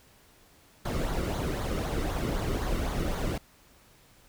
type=noise with flanger; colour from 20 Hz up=brown; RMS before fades=-30 dBFS; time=0.85-3.38 s; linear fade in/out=5 ms; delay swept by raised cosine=0.37 to 1.24 ms; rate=3.9 Hz; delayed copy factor=-0.55; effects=pink hiss -59 dBFS RMS until 4.28 s